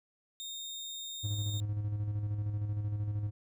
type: tone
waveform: 30% pulse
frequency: 3676 Hz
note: A#7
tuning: 25 cents flat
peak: -37 dBFS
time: 0.4-1.6 s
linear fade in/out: 0 ms
type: tone with tremolo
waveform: triangle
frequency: 104 Hz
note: G#2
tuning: 3 cents sharp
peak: -28 dBFS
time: 1.23-3.31 s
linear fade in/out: 20 ms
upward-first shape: square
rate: 13 Hz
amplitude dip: 40%
effects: none